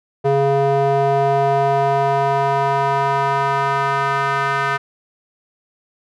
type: tone with band-pass filter sweep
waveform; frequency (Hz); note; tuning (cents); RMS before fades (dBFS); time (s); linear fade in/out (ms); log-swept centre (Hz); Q
square; 138.59; C#3; 0; -17; 0.24-4.78; 20; 530 to 1400; 2.3
effects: none